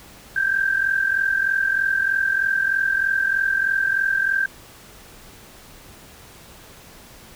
sine tone pair together, 1568 / 1611.2 Hz, G6 / G6, 0 / +47 cents, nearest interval unison, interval 47 cents, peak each -19 / -23 dBFS, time 0.36-4.46 s, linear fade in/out 5 ms, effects pink hiss -45 dBFS RMS until 7.35 s

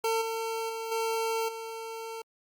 25% pulse tone with level steps, 450.9 Hz, A4, 42 cents sharp, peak -22 / -27 / -30 / -24 / -33 dBFS, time 0.04-2.22 s, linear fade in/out 5 ms, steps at 0.21 / 0.69 / 0.91 / 1.48 s, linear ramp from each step 10 ms, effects Opus 48 kbps

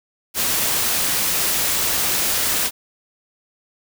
white noise, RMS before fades -20 dBFS, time 0.34-2.71 s, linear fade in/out 50 ms, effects none

